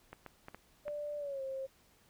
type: clicks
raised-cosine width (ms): 0.5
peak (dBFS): -31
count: 5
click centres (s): 0.13 / 0.263 / 0.484 / 0.546 / 0.881
type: tone with pitch glide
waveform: sine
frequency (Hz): 589 to 533.9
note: D5 to C5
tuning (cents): +5 to +35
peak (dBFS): -37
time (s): 0.85-1.67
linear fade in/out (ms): 20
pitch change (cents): -170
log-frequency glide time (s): 1.18-1.42
effects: pink hiss -67 dBFS RMS until 2.09 s